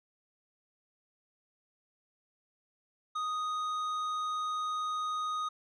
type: tone with tanh clipping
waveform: sine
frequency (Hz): 1244.5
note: D#6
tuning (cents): 0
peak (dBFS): -33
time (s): 3.15-5.49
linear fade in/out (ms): 10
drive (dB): 9
effects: none